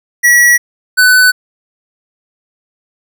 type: tone pair in turn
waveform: square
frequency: 1930 / 1500.7 Hz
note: B6 / F#6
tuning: -40 / +24 cents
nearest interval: major third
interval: 436 cents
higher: first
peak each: -5 dBFS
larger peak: neither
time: 0.23-0.58 / 0.97-1.32 s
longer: neither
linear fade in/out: 20 ms
effects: none